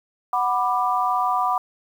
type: chord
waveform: sine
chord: B minor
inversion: second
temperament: just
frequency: 740.8 / 987.8 / 1185.3 Hz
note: F#5 / B5 / D6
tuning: +2 / 0 / +16 cents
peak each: -23 dBFS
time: 0.33-1.58 s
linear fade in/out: 2 ms
effects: 8-bit